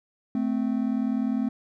triangle tone pair together, 220 / 260 Hz, A3 / C4, 0 / -11 cents, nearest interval minor third, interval 289 cents, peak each -24 dBFS, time 0.35-1.49 s, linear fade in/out 2 ms, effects none

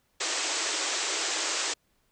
white band-pass noise, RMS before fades -30 dBFS, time 0.2-1.74 s, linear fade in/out 10 ms, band 290 to 8100 Hz, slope 96 dB/octave, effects pink hiss -71 dBFS RMS until 2.11 s

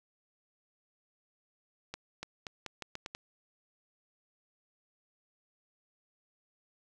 accelerating click train, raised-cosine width 0.2 ms, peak -22 dBFS, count 8, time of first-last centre 1.94-3.149 s, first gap 290 ms, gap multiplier 0.82, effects none

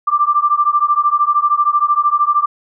sine beating tone pair, 1174.7 / 1187.7 Hz, D6 / D6, 0 / +19 cents, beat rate 13 Hz, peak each -14 dBFS, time 0.07-2.46 s, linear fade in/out 10 ms, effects none

